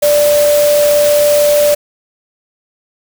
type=tone in noise; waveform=sine; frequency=587.3 Hz; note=D5; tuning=in tune; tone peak=-7 dBFS; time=0.02-1.75 s; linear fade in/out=10 ms; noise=white; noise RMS=-19 dBFS; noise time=0.02-1.75 s; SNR=+9 dB; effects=none